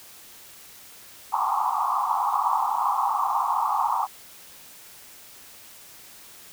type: band-pass noise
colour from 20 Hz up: pink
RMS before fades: -24 dBFS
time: 1.32-4.07 s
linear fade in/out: 20 ms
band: 780 to 1200 Hz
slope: 96 dB/octave
effects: white hiss -47 dBFS RMS until 6.52 s